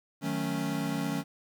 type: chord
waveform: square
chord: D# half-diminished seventh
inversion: none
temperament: equal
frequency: 155.56 / 185 / 220 / 277.2 Hz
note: D#3 / F#3 / A3 / C#4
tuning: 0 / 0 / 0 / 0 cents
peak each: -36 / -37 / -37 / -34 dBFS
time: 0.21-1.24 s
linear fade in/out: 50 ms
effects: 10-bit